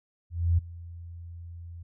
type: tone with ADSR envelope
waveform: sine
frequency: 85.2 Hz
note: F2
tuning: 42 cents flat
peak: -18 dBFS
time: 0.3-1.83 s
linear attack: 280 ms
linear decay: 13 ms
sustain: -21 dB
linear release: 8 ms
effects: none